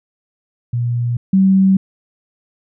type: tone pair in turn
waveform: sine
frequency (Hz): 120 / 191.7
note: B2 / G3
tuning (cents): -49 / -38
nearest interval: minor sixth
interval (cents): 811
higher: second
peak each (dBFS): -15 / -8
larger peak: second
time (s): 0.73-1.17 / 1.33-1.77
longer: neither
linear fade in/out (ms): 5
effects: none